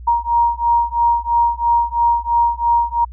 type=beating tone pair; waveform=sine; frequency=940 / 943 Hz; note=A#5 / A#5; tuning=+14 / +20 cents; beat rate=3 Hz; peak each=-16 dBFS; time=0.07-3.05 s; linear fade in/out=10 ms; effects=added 60 Hz sine -31 dBFS peak until 3.12 s